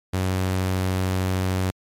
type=tone; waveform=sawtooth; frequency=93.3 Hz; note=F#2; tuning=15 cents sharp; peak=-17 dBFS; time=0.13-1.71 s; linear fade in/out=10 ms; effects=MP3 64 kbps